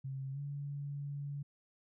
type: tone with pitch glide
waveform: sine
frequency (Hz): 134.6 to 142.6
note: C3 to C#3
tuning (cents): +49 to +49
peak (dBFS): -38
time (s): 0.04-1.43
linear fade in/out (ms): 10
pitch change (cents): +100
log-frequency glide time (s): 0.32-0.39
effects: none